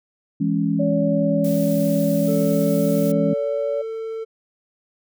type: chord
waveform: sine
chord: C# minor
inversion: first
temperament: just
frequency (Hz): 166.31 / 207.9 / 277.2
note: E3 / G#3 / C#4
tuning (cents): +16 / +2 / 0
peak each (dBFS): -22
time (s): 0.4-3.34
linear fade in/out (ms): 10
type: tone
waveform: sine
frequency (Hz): 570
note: C#5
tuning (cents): +48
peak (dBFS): -21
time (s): 0.79-3.82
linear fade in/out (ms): 10
type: noise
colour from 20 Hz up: blue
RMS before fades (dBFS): -36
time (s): 1.44-3.12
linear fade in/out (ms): 5
type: tone with pitch glide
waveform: triangle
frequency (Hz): 440 to 447.2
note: A4 to A4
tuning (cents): 0 to +28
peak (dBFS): -24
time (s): 2.27-4.25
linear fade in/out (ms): 20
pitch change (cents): +28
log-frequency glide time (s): 2.54-3.67
effects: none